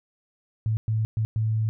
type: tone bursts at uneven times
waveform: sine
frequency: 110 Hz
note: A2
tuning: in tune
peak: -21 dBFS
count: 4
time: 0.66-0.77 / 0.88-1.05 / 1.17-1.25 / 1.36-1.69 s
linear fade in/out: 0 ms
effects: none